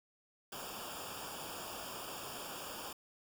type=noise with comb filter; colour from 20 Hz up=pink; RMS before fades=-45 dBFS; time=0.52-2.93 s; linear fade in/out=5 ms; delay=0.49 ms; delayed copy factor=-0.9; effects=none